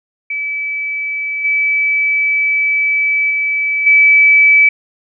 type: tone with level steps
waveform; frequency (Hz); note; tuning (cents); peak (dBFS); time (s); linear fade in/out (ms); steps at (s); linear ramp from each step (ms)
sine; 2300; D7; -37; -17 / -11 / -13 / -5; 0.3-4.69; 5; 1.44 / 3.3 / 3.86; 10
effects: none